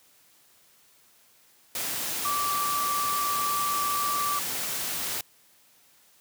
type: tone in noise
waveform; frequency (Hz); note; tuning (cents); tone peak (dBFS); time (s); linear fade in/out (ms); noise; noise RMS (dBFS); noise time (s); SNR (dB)
sine; 1163; D6; -17; -26; 2.25-4.39; 2; white; -31; 1.75-5.21; +2
effects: white hiss -60 dBFS RMS until 6.2 s + high-pass 80 Hz 12 dB/octave